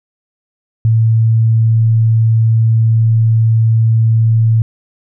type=tone; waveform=sine; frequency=112.6 Hz; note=A2; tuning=40 cents sharp; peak=-7 dBFS; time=0.85-4.62 s; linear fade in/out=0 ms; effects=none